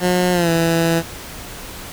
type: tone with pitch glide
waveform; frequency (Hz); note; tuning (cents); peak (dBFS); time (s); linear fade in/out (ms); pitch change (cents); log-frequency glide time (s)
15% pulse; 180 to 166.02; F#3 to E3; -47 to +13; -8; 0-1.03; 50; -140; 0.32-0.5
effects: pink hiss -33 dBFS RMS until 1.92 s